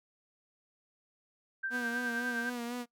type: tone with tremolo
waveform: sine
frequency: 1568 Hz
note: G6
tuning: in tune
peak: -31 dBFS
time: 1.63-2.5 s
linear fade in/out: 10 ms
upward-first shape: triangle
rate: 9.6 Hz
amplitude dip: 55%
type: tone with vibrato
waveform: sawtooth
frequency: 240.6 Hz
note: B3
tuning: 45 cents flat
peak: -32 dBFS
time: 1.7-2.86 s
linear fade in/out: 50 ms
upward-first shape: sine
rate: 4 Hz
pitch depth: 42 cents each way
effects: noise-tail reverb RT60 0.1 s tail -21 dB re dry